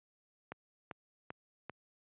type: click train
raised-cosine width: 0.5 ms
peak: -27 dBFS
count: 4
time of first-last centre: 0.52-1.696 s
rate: 2.55 Hz
effects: high-pass 100 Hz 12 dB/octave + resampled to 8000 Hz